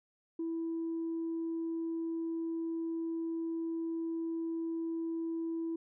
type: tone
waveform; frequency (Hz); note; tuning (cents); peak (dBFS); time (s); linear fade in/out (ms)
sine; 329.6; E4; 0; -32; 0.39-5.76; 5
effects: tanh soft clip ceiling -30 dBFS